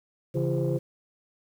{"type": "tone cluster", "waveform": "sine", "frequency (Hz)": [138.5, 167.4, 340.6, 402.5, 517], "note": ["C#3", "E3", "F4", "G4", "C5"], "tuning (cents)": [-1, 27, -43, 46, -21], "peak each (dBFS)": [-26, -31, -30, -33, -30], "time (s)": [0.34, 0.79], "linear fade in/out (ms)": 20, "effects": ["tanh soft clip ceiling -17 dBFS", "9-bit"]}